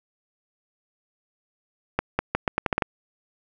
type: accelerating click train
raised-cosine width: 0.5 ms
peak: -6 dBFS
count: 9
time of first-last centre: 1.99-2.822 s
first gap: 200 ms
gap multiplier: 0.8
effects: none